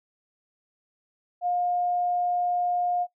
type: tone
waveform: sine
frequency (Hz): 711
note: F5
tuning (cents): +31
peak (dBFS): -23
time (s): 1.41-3.07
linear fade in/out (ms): 50
effects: noise-tail reverb RT60 0.1 s tail -17 dB re dry